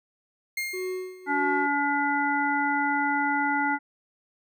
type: tone with exponential decay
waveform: 40% pulse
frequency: 2123 Hz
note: C7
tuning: 25 cents sharp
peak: -25 dBFS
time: 0.57-1.45 s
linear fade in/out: 5 ms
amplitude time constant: 190 ms
type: tone with tremolo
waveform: triangle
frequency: 370 Hz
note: F#4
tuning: in tune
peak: -26 dBFS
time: 0.73-1.67 s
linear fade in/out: 10 ms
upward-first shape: sine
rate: 1.6 Hz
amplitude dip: 85%
type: harmonic tone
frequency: 286 Hz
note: D4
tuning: 46 cents flat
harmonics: 1 / 3 / 5 / 7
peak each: -29 / -26 / -28 / -30 dBFS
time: 1.26-3.79 s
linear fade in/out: 50 ms
effects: none